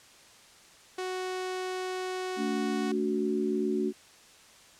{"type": "tone", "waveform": "sawtooth", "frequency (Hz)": 370, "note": "F#4", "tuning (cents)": 0, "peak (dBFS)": -28, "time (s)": [0.98, 2.92], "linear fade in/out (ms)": 5}
{"type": "chord", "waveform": "sine", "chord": "D major", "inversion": "second", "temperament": "equal with one note detuned", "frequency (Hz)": [220, 287.3, 370], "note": ["A3", "D4", "F#4"], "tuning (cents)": [0, -38, 0], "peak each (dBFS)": [-31, -32, -29], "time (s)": [2.36, 3.93], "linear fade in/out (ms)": 50}
{"effects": ["white hiss -55 dBFS RMS until 4.79 s", "low-pass 8000 Hz 12 dB/octave"]}